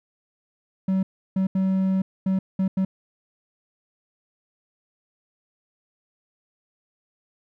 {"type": "tone bursts at uneven times", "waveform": "triangle", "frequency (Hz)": 190.1, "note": "F#3", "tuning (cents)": 47, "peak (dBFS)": -17, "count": 6, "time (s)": [[0.88, 1.03], [1.36, 1.47], [1.55, 2.02], [2.26, 2.39], [2.59, 2.68], [2.77, 2.85]], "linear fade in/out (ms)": 5, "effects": []}